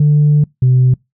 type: tone pair in turn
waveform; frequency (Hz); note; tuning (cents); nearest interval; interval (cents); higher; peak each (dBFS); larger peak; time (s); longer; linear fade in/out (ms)
sine; 148.3 / 127.58; D3 / C3; +17 / -43; minor third; 260; first; -5; neither; 0-0.44 / 0.62-0.94; first; 5
effects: noise-tail reverb RT60 0.2 s tail -26 dB re dry + tanh soft clip ceiling -4 dBFS